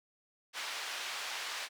white band-pass noise, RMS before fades -40 dBFS, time 0.53-1.69 s, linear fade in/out 50 ms, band 800 to 3900 Hz, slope 12 dB/octave, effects none

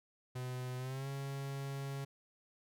45% pulse tone with pitch glide, 126.5 to 137.95 Hz, B2 to C#3, +42 to -8 cents, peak -39 dBFS, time 0.35-2.05 s, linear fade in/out 10 ms, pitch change +150 cents, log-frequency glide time 0.78-1.08 s, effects none

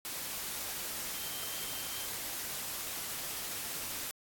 sine tone in noise, 3138 Hz, G7, 1 cent sharp, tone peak -48 dBFS, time 1.14-2.06 s, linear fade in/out 0 ms, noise white, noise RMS -39 dBFS, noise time 0.05-4.11 s, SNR -12 dB, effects AAC 64 kbps

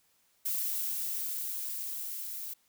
violet noise with level ramp, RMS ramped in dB -32 to -40 dBFS, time 0.45-2.54 s, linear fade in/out 10 ms, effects white hiss -70 dBFS RMS until 2.68 s

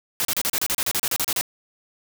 white noise bursts, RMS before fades -23 dBFS, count 15, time 0.2-1.411 s, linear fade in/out 0 ms, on 49 ms, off 34 ms, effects none

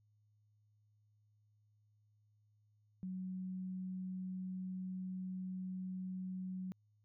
sine tone, 185.7 Hz, F#3, 7 cents sharp, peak -40 dBFS, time 3.03-6.72 s, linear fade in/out 0 ms, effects added 105 Hz sine -70 dBFS peak until 7.04 s

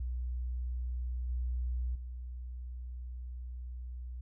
sine tone with level steps, 61.5 Hz, B1, 7 cents flat, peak -33 / -31 / -39 dBFS, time 0-4.21 s, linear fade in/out 5 ms, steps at 1.29 / 1.95 s, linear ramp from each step 5 ms, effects none

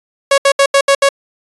sawtooth tone bursts at uneven times, 554.4 Hz, C#5, in tune, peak -3 dBFS, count 6, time 0.31-0.38 / 0.45-0.52 / 0.59-0.66 / 0.74-0.81 / 0.88-0.95 / 1.02-1.09 s, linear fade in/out 5 ms, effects resampled to 24000 Hz

